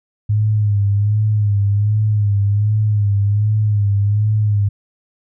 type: tone with vibrato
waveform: sine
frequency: 103.83 Hz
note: G#2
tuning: in tune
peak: -12 dBFS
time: 0.29-4.69 s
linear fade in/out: 10 ms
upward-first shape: sine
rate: 1.3 Hz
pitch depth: 57 cents each way
effects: none